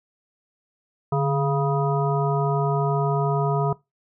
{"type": "harmonic tone with a mistuned harmonic", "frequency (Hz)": 138.7, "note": "C#3", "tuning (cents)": 1, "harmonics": [1, 3, 5, 7, 9], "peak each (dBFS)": [-21, -26, -28, -29, -31], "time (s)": [1.12, 3.73], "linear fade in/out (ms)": 5, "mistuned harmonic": 1, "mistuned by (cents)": 74, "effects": ["noise-tail reverb RT60 0.2 s tail -21 dB re dry"]}